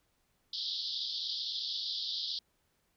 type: band-pass noise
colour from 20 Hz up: pink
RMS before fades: -37 dBFS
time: 0.53-2.39 s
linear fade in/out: 5 ms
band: 3300 to 5100 Hz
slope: 96 dB/octave
effects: pink hiss -75 dBFS RMS until 2.96 s